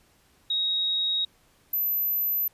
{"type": "tone pair in turn", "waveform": "sine", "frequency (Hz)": [3782, 12063], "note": ["A#7", "F#9"], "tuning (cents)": [24, 32], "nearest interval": "octave + minor sixth", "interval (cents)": 2008, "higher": "second", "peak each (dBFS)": -23, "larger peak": "neither", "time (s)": [[0.5, 1.25], [1.73, 2.48]], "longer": "neither", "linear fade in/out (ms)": 5, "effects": ["pink hiss -62 dBFS RMS until 2.53 s", "resampled to 32000 Hz"]}